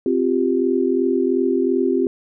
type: chord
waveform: sine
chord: C suspended fourth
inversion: none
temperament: equal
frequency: 261.6 / 349.2 / 392 Hz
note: C4 / F4 / G4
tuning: 0 / 0 / 0 cents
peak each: -20 dBFS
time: 0.06-2.07 s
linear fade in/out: 2 ms
effects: none